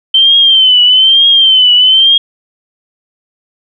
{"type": "tone with vibrato", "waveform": "sine", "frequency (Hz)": 3100, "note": "G7", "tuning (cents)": -20, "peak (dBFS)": -3, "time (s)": [0.14, 2.18], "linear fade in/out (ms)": 5, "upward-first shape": "triangle", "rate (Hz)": 1.1, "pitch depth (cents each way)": 96, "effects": []}